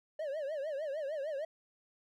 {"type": "tone with vibrato", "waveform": "triangle", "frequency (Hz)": 587.3, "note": "D5", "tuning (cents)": 0, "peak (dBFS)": -33, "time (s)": [0.19, 1.45], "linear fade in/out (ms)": 5, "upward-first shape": "triangle", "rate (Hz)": 6.6, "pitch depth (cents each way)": 190, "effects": []}